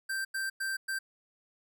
square tone bursts at uneven times, 1568 Hz, G6, in tune, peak -32 dBFS, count 4, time 0.09-0.25 / 0.34-0.5 / 0.6-0.77 / 0.88-0.99 s, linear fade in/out 10 ms, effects none

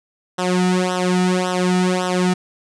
sawtooth tone with flanger, 182.1 Hz, F#3, 27 cents flat, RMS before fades -18 dBFS, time 0.38-2.34 s, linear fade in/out 10 ms, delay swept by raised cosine 0.43 to 1.93 ms, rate 1.8 Hz, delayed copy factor -1, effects resampled to 22050 Hz

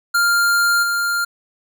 square tone with level steps, 1399 Hz, F6, 3 cents sharp, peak -14 / -18 dBFS, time 0.14-1.25 s, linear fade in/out 10 ms, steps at 0.82 s, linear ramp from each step 20 ms, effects none

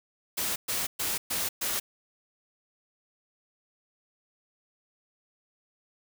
white noise bursts, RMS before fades -30 dBFS, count 5, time 0.37-1.8 s, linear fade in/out 10 ms, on 190 ms, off 120 ms, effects none

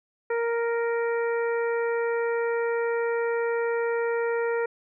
harmonic tone, 466.2 Hz, A#4, in tune, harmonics 1 / 2 / 3 / 4 / 5, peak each -24 / -34 / -35 / -36 / -42 dBFS, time 0.3-4.66 s, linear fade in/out 5 ms, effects none

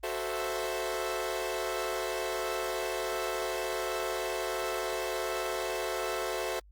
sawtooth chord, F# half-diminished seventh, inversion none, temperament equal, 370 / 440 / 523.3 / 659.3 Hz, F#4 / A4 / C5 / E5, 0 / 0 / 0 / 0 cents, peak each -33 dBFS, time 0.03-6.6 s, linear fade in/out 10 ms, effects added 50 Hz sine -53 dBFS peak until 6.71 s + Opus 24 kbps

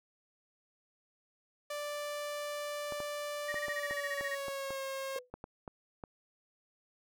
sawtooth tone with pitch glide, 587.3 to 538.6 Hz, D5 to C#5, 0 to -50 cents, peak -33 dBFS, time 1.7-5.19 s, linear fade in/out 5 ms, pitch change -150 cents, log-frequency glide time 3.66-4.82 s
clicks, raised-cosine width 1 ms, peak -29 dBFS, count 12, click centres 2.923 / 3.003 / 3.543 / 3.683 / 3.91 / 4.21 / 4.483 / 4.706 / 5.34 / 5.441 / 5.678 / 6.038 s
sine tone bursts, 1868 Hz, A#6, 3 cents sharp, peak -34 dBFS, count 13, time 3.48-4.354 s, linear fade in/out 10 ms, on 46 ms, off 23 ms
sine tone with exponential decay, 498.1 Hz, B4, 15 cents sharp, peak -35 dBFS, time 5.16-5.3 s, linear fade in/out 1 ms, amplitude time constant 29 ms
effects none

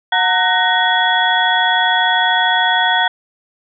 sine tone cluster, 730 / 917 / 1497 / 1872 / 3364 Hz, F#5 / A#5 / F#6 / A#6 / G#7, -24 / -29 / +20 / +7 / +22 cents, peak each -18 dBFS, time 0.12-3.08 s, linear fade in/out 5 ms, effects none

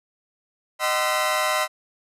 30% pulse tone cluster, 617 / 756 / 1034 / 1339 / 1947 Hz, D#5 / F#5 / C6 / E6 / B6, -15 / +37 / -21 / +27 / -25 cents, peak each -23 / -26 / -23 / -26 / -26 dBFS, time 0.79-1.68 s, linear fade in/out 50 ms, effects resampled to 32000 Hz

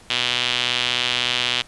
sawtooth tone with band-pass filter, 123.47 Hz, B2, in tune, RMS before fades -22 dBFS, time 0.1-1.62 s, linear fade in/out 5 ms, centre 3200 Hz, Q 3.3, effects pink hiss -48 dBFS RMS until 1.67 s + resampled to 24000 Hz

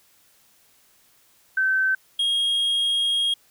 sine / triangle tone pair in turn, 1540 / 3263 Hz, G6 / G#7, -31 / -31 cents, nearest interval octave + minor second, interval 1300 cents, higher second, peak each -18 dBFS, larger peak neither, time 1.57-1.95 / 2.19-3.34 s, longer second, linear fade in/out 5 ms, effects white hiss -59 dBFS RMS until 3.5 s

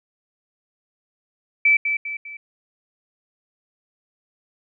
sine tone with echo, 2315 Hz, D7, 25 cents flat, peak -12 dBFS, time 1.65-1.77 s, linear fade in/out 5 ms, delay 200 ms, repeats 3, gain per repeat -7 dB, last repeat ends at 2.37 s, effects none

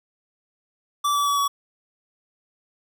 square tone with pitch steps, 1162 / 1151.3 / 1140.7 / 1130.2 Hz, D6 / D6 / C#6 / C#6, -19 / -35 / +49 / +33 cents, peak -20 dBFS, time 1.04-1.48 s, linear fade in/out 10 ms, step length 110 ms, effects none

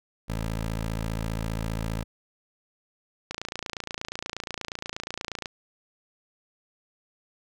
15% pulse tone, 55 Hz, A1, in tune, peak -22 dBFS, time 0.28-2.04 s, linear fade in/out 20 ms
click train, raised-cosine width 0.2 ms, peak -15 dBFS, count 62, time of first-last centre 3.31-5.458 s, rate 28.4 Hz
effects none

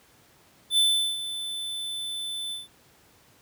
square tone with ADSR envelope, 3520 Hz, A7, in tune, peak -18 dBFS, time 0.7-2.68 s, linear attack 78 ms, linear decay 390 ms, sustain -13 dB, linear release 160 ms, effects pink hiss -58 dBFS RMS until 3.41 s + high-pass 80 Hz 12 dB/octave

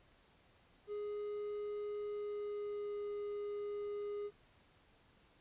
triangle tone with pitch glide, 415.3 to 411.7 Hz, G#4 to G#4, 0 to -15 cents, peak -37 dBFS, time 0.87-4.31 s, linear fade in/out 50 ms, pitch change -15 cents, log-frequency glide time 2.03-3.07 s, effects pink hiss -68 dBFS RMS until 5.4 s + resampled to 8000 Hz

